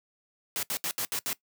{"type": "noise bursts at uneven times", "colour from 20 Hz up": "white", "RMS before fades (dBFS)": -31, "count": 6, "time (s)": [[0.56, 0.63], [0.7, 0.77], [0.84, 0.91], [0.98, 1.05], [1.12, 1.19], [1.26, 1.33]], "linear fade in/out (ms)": 0, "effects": ["noise-tail reverb RT60 0.1 s tail -19 dB re dry", "high-pass 100 Hz 12 dB/octave"]}